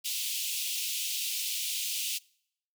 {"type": "high-pass noise", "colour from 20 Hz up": "pink", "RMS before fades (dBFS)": -33, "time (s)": [0.04, 2.19], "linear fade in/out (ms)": 20, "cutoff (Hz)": 2600, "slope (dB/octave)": 48, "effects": ["noise-tail reverb RT60 0.7 s tail -25 dB re dry"]}